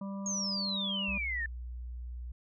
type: harmonic tone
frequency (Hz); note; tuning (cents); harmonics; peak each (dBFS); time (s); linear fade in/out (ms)
196.8; G3; +7; 1 / 3 / 5 / 6; -36 / -47 / -49 / -53; 0.01-1.18; 5
type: exponential sweep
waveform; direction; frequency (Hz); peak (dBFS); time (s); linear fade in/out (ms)
sine; down; 6645 to 1760; -32; 0.26-1.46; 2
type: tone with pitch glide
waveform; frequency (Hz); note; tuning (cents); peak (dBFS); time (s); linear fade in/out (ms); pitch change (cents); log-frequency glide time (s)
sine; 61 to 60.58; B1 to B1; -21 to -33; -38; 1.08-2.32; 5; -12; 1.3-1.38
effects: none